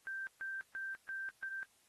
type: tone bursts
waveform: sine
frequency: 1568 Hz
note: G6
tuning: in tune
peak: -39 dBFS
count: 5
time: 0.07-1.63 s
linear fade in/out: 0 ms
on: 200 ms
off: 140 ms
effects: white hiss -71 dBFS RMS until 1.88 s + AAC 32 kbps

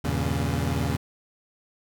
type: chord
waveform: 25% pulse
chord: E diminished seventh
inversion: none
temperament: equal with one note detuned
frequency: 80.34 / 98 / 116.54 / 138.59 Hz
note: E2 / G2 / Bb2 / Db3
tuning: -44 / 0 / 0 / 0 cents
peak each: -24 / -29 / -27 / -25 dBFS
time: 0.04-0.97 s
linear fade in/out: 10 ms
effects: none

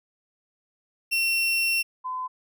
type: tone pair in turn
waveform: 35% pulse / sine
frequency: 2720 / 1018.8 Hz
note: F7 / C6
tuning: -46 / -46 cents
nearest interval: octave + perfect fourth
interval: 1700 cents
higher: first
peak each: -20 / -28 dBFS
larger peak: first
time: 1.11-1.83 / 2.04-2.28 s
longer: first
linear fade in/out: 20 ms
effects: none

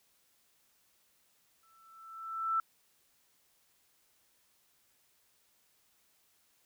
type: tone with exponential growth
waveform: sine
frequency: 1328 Hz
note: E6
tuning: 12 cents sharp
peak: -26 dBFS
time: 1.63-2.6 s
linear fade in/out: 2 ms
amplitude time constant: 210 ms
effects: white hiss -71 dBFS RMS until 6.65 s

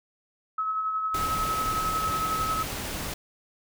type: tone with tremolo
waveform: sine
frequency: 1288 Hz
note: E6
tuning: 41 cents flat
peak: -24 dBFS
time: 0.58-2.63 s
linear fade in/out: 5 ms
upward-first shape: sine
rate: 11 Hz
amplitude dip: 35%
type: noise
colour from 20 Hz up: pink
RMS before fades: -33 dBFS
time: 1.14-3.14 s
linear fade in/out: 5 ms
effects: none

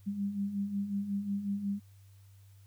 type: beating tone pair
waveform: sine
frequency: 196 / 201.5 Hz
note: G3 / G3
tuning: 0 / +48 cents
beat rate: 5.5 Hz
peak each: -39 / -32 dBFS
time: 0.06-1.8 s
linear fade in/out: 20 ms
effects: added 98 Hz sine -54 dBFS peak until 2.66 s + white hiss -69 dBFS RMS until 2.66 s

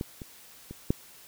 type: clicks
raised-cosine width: 3 ms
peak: -18 / -26 / -26 / -10 dBFS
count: 4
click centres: 0.011 / 0.218 / 0.71 / 0.905 s
effects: white hiss -52 dBFS RMS until 1.27 s

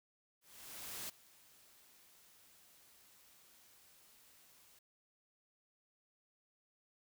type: noise with ADSR envelope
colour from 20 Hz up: white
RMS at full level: -44 dBFS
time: 0.41-4.79 s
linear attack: 680 ms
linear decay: 11 ms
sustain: -21 dB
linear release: 4 ms
effects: none

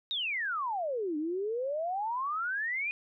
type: exponential two-way sweep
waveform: sine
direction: down then up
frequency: 3832 to 293.7 to 2492 Hz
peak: -30 dBFS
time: 0.11-2.91 s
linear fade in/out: 0 ms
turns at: 1.17 s
effects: none

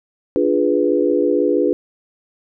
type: chord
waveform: sine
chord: D diminished seventh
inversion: none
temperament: equal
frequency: 293.7 / 349.2 / 415.3 / 493.9 Hz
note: D4 / F4 / Ab4 / Cb5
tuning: 0 / 0 / 0 / 0 cents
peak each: -19 dBFS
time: 0.36-1.73 s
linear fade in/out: 0 ms
effects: none

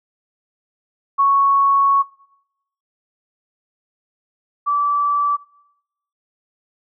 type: tone pair in turn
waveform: sine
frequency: 1108.7 / 1158 Hz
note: C#6 / D6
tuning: 0 / -25 cents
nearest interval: minor second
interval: 75 cents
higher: second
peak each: -11 / -15 dBFS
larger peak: first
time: 1.18-2.03 / 4.66-5.37 s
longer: first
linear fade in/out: 20 ms
effects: noise-tail reverb RT60 0.8 s tail -21 dB re dry

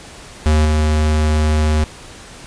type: tone with level steps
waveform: square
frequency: 76.8 Hz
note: D#2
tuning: 22 cents flat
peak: -11 / -13 dBFS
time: 0.46-1.84 s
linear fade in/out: 0 ms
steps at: 0.65 s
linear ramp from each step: 2 ms
effects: pink hiss -37 dBFS RMS until 2.46 s + resampled to 22050 Hz

